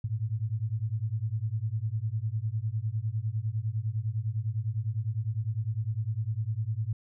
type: beating tone pair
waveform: sine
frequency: 104.8 / 114.7 Hz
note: G#2 / A#2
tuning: +16 / -28 cents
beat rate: 9.9 Hz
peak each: -31 dBFS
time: 0.04-6.93 s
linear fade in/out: 5 ms
effects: none